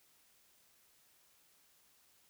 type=silence; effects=white hiss -69 dBFS RMS until 2.29 s